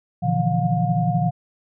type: tone cluster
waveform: sine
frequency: 120.5 / 147.5 / 163.5 / 175.1 / 713 Hz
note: B2 / D3 / E3 / F3 / F5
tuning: -42 / +8 / -14 / +5 / +36 cents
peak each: -24 dBFS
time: 0.22-1.31 s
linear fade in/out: 20 ms
effects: none